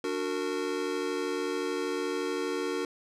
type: chord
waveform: square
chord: D augmented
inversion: none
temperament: just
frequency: 293.7 / 367.1 / 458.9 Hz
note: D4 / F#4 / A#4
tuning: 0 / -14 / -27 cents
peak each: -36 / -34 / -34 dBFS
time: 0.04-2.85 s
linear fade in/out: 2 ms
effects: low-pass 8000 Hz 12 dB/octave